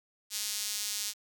sawtooth tone with high-pass filter, 207.7 Hz, G#3, in tune, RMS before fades -35 dBFS, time 0.3-1.14 s, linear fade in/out 50 ms, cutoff 5000 Hz, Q 1.1, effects 9-bit

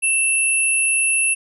sine tone pair together, 2666 / 10664 Hz, E7 / E9, +19 / +19 cents, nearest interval 2 octaves, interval 2400 cents, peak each -18 / -18 dBFS, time 0.02-1.35 s, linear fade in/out 20 ms, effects none

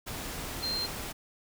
sine tone in noise, 4172 Hz, C8, 6 cents flat, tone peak -30 dBFS, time 0.62-0.87 s, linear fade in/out 20 ms, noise pink, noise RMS -38 dBFS, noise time 0.06-1.13 s, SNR +5 dB, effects none

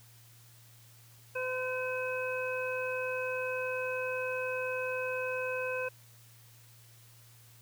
harmonic tone, 510 Hz, C5, 44 cents flat, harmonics 1 / 2 / 3 / 5, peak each -34 / -42 / -39 / -38 dBFS, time 1.35-5.89 s, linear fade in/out 10 ms, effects added 116 Hz sine -57 dBFS peak until 7.61 s + white hiss -60 dBFS RMS until 7.61 s

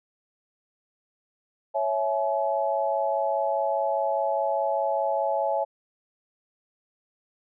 sine chord, C# minor, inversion none, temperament equal with one note detuned, 554.4 / 659.3 / 850.5 Hz, C#5 / E5 / G#5, 0 / 0 / +41 cents, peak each -27 / -27 / -27 dBFS, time 1.74-5.65 s, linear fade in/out 20 ms, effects none

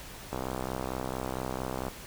click train, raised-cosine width 1 ms, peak -19 dBFS, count 101, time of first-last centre 0.33-1.883 s, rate 64.4 Hz, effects pink hiss -45 dBFS RMS until 2.06 s

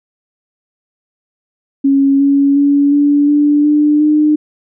sine tone with pitch steps, 275.4 / 279.7 / 284.1 / 288.6 / 293.1 / 297.7 / 302.4 Hz, C#4 / C#4 / C#4 / D4 / D4 / D4 / D#4, -11 / +16 / +43 / -30 / -3 / +24 / -49 cents, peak -7 dBFS, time 1.84-4.36 s, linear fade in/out 10 ms, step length 360 ms, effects none

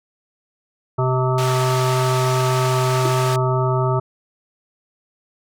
harmonic tone, 128.8 Hz, C3, 27 cents flat, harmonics 1 / 3 / 5 / 7 / 9 / 10, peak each -18 / -23 / -25 / -26 / -28 / -28 dBFS, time 0.98-4 s, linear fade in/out 10 ms
pink band-pass noise, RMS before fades -29 dBFS, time 1.38-3.36 s, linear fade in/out 2 ms, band 820 to 8700 Hz, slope 12 dB/octave
sine tone with exponential decay, 345.6 Hz, F4, 18 cents flat, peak -17 dBFS, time 3.05-3.14 s, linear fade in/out 5 ms, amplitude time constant 19 ms
effects none

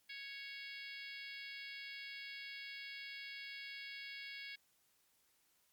harmonic tone, 554.4 Hz, C#5, in tune, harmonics 3 / 4 / 5 / 6 / 7 / 8 / 9, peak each -54 / -49 / -56 / -55 / -60 / -56 / -58 dBFS, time 0.09-4.56 s, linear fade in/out 10 ms, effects white hiss -75 dBFS RMS until 5.72 s + MP3 96 kbps

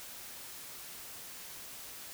silence, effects white hiss -47 dBFS RMS until 2.13 s

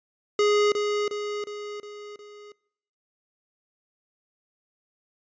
square tone with echo, 415.3 Hz, G#4, in tune, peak -19 dBFS, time 0.39-0.72 s, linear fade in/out 2 ms, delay 360 ms, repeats 5, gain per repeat -5 dB, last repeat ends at 2.52 s, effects noise-tail reverb RT60 0.7 s tail -24 dB re dry + resampled to 16000 Hz

